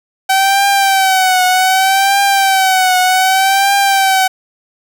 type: tone with vibrato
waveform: sawtooth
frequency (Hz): 765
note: G5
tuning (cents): -42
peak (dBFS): -5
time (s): 0.29-4.28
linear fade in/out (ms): 10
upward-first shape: triangle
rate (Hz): 0.65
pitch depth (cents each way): 76
effects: none